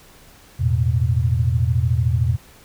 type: chord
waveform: sine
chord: E suspended fourth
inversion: none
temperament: equal with one note detuned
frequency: 84.28 / 110 / 123.47 Hz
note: E2 / A2 / B2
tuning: +39 / 0 / 0 cents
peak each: -20 / -21 / -19 dBFS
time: 0.59-2.37 s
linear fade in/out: 20 ms
effects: pink hiss -48 dBFS RMS until 2.64 s